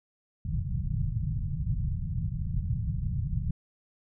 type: low-pass noise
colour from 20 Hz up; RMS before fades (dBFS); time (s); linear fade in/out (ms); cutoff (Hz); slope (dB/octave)
white; -30; 0.45-3.51; 5; 160; 48
effects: none